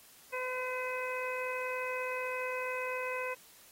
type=harmonic tone; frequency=508 Hz; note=B4; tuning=49 cents sharp; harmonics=1 / 2 / 3 / 4 / 5; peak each=-37 / -40 / -43 / -43 / -40 dBFS; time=0.32-3.35 s; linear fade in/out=20 ms; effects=white hiss -58 dBFS RMS until 3.71 s + AAC 48 kbps